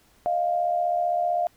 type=tone pair together; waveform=sine; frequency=622.9 / 698.5 Hz; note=D#5 / F5; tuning=+2 / 0 cents; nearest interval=major second; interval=198 cents; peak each=-28 / -22 dBFS; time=0.26-1.47 s; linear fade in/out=0 ms; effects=pink hiss -60 dBFS RMS until 1.56 s